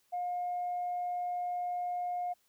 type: tone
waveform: sine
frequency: 713 Hz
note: F5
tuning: 36 cents sharp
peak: -31 dBFS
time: 0.12-2.34 s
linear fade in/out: 20 ms
effects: tanh soft clip ceiling -28 dBFS + white hiss -72 dBFS RMS until 2.48 s